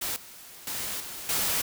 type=noise with level steps; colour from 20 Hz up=white; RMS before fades=-31 / -47 / -33 / -39 / -27 dBFS; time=0.01-1.62 s; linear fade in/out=10 ms; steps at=0.16 / 0.67 / 1 / 1.29 s; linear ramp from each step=2 ms; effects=none